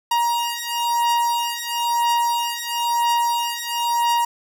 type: beating tone pair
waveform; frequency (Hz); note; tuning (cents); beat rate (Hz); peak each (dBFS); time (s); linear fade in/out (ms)
45% pulse; 944 / 945; A#5 / A#5; +22 / +23; 1; -22; 0.11-4.25; 5
effects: none